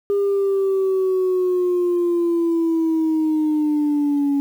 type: linear sweep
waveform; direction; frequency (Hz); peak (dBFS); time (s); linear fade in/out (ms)
sine; down; 404 to 280; -14; 0.1-4.4; 0
effects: tanh soft clip ceiling -14 dBFS + 8-bit